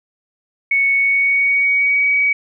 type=tone with pitch glide; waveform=sine; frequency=2217 to 2266 Hz; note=C#7 to C#7; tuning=0 to +37 cents; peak=-12 dBFS; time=0.71-2.33 s; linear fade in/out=5 ms; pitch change=+37 cents; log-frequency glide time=0.93-2.1 s; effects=none